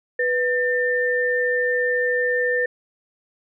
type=tone pair together; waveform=sine; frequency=493.9 / 1797 Hz; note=B4 / A6; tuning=0 / +36 cents; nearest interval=octave + minor seventh; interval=2236 cents; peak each=-21 / -21 dBFS; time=0.19-2.66 s; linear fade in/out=5 ms; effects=none

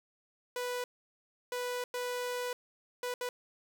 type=tone bursts at uneven times; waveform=sawtooth; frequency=493.1 Hz; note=B4; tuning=3 cents flat; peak=-30 dBFS; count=5; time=0.56-0.84 / 1.52-1.84 / 1.94-2.53 / 3.03-3.14 / 3.21-3.29 s; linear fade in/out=2 ms; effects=11-bit

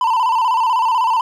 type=tone with vibrato; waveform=triangle; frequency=953 Hz; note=A#5; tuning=38 cents sharp; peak=-11 dBFS; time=0.01-1.21 s; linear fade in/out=2 ms; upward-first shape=square; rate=16 Hz; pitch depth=89 cents each way; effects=none

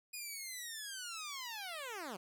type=linear sweep; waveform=10% pulse; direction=down; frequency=2489 to 170 Hz; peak=-34 dBFS; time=0.13-2.17 s; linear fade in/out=10 ms; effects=none

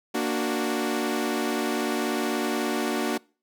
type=chord; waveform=sawtooth; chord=Bb augmented; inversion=none; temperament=equal; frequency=233.1 / 293.7 / 370 Hz; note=Bb3 / D4 / F#4; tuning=0 / 0 / 0 cents; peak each=-25 dBFS; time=0.14-3.18 s; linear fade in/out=10 ms; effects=noise-tail reverb RT60 0.4 s tail -26 dB re dry

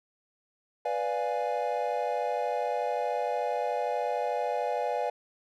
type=chord; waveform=triangle; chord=B diminished seventh; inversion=none; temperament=equal; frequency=493.9 / 587.3 / 698.5 / 830.6 Hz; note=B4 / D5 / F5 / Ab5; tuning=0 / 0 / 0 / 0 cents; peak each=-31 dBFS; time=0.85-5.1 s; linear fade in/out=5 ms; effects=none

